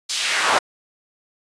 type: noise with high-pass filter sweep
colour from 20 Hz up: brown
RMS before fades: -20 dBFS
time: 0.09-0.59 s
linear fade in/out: 10 ms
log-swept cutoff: 4700 to 740 Hz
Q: 1.4
effects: resampled to 22050 Hz